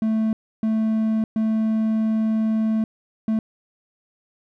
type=tone bursts at uneven times; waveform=triangle; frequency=220 Hz; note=A3; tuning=in tune; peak=-16 dBFS; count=4; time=0.02-0.33 / 0.63-1.24 / 1.36-2.84 / 3.28-3.39 s; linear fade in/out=2 ms; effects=none